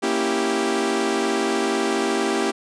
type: chord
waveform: sawtooth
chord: A# diminished seventh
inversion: none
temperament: equal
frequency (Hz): 233.1 / 277.2 / 329.6 / 392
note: A#3 / C#4 / E4 / G4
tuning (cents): 0 / 0 / 0 / 0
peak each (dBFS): -23 / -24 / -22 / -19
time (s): 0.02-2.52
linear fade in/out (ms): 20
effects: resampled to 22050 Hz